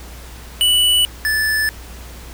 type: tone pair in turn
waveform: square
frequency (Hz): 2960 / 1745.9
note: F#7 / A6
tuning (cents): 0 / -14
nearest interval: major sixth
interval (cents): 914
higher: first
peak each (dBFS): -12 / -16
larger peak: first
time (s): 0.61-1.05 / 1.25-1.69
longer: neither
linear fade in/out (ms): 0
effects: added 60 Hz sine -34 dBFS peak until 2.33 s + pink hiss -39 dBFS RMS until 2.33 s